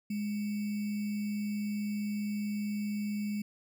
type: tone with sample-and-hold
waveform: sine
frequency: 207.7 Hz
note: G#3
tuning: in tune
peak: -31 dBFS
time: 0.1-3.42 s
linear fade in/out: 5 ms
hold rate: 2450 Hz
effects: none